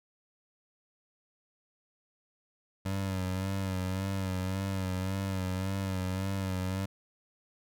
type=tone with vibrato; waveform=25% pulse; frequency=94.9 Hz; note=F#2; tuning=44 cents sharp; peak=-27 dBFS; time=2.85-6.86 s; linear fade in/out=10 ms; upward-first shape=sine; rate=1.8 Hz; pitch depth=48 cents each way; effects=none

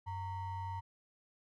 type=ring-modulated tone; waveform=triangle; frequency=509 Hz; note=C5; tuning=48 cents flat; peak=-33 dBFS; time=0.06-0.81 s; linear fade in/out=20 ms; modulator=414 Hz; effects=none

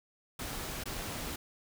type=noise with dropouts; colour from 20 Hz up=pink; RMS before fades=-39 dBFS; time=0.39-1.36 s; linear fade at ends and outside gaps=5 ms; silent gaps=0.838-0.856 s; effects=none

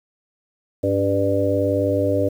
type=harmonic tone with a mistuned harmonic; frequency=99 Hz; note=G2; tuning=18 cents sharp; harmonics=1 / 3 / 4 / 5 / 6; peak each=-24 / -23 / -27 / -22 / -22 dBFS; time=0.83-2.29 s; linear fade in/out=10 ms; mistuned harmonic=3; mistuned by=-46 cents; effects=8-bit

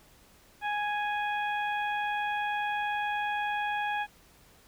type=harmonic tone; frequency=830.6 Hz; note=G#5; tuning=in tune; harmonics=1 / 2 / 3 / 4; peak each=-30 / -34 / -38 / -44 dBFS; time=0.61-4.07 s; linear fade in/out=50 ms; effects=pink hiss -59 dBFS RMS until 4.67 s

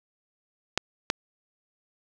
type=clicks; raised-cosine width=0.2 ms; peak=-5 dBFS; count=2; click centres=0.776 / 1.101 s; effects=none

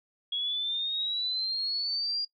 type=exponential sweep; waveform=sine; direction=up; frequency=3322 to 4825 Hz; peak=-28 dBFS; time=0.32-2.25 s; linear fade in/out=5 ms; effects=noise-tail reverb RT60 0.1 s tail -22 dB re dry

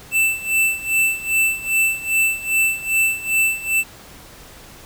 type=tone with tremolo; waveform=square; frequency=2657 Hz; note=E7; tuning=13 cents sharp; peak=-14 dBFS; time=0.11-3.84 s; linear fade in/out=50 ms; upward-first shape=sine; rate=2.5 Hz; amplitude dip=85%; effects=pink hiss -42 dBFS RMS until 4.85 s

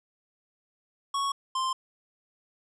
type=tone pair in turn; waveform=square; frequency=1108.7 / 1046.5 Hz; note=C#6 / C6; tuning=0 / 0 cents; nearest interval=minor second; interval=100 cents; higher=first; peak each=-27 dBFS; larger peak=neither; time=1.14-1.32 / 1.55-1.73 s; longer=neither; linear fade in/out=5 ms; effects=resampled to 22050 Hz

